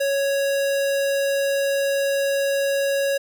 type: tone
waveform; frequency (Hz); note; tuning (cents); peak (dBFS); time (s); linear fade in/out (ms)
square; 554.4; C#5; 0; -20; 0-3.18; 10
effects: none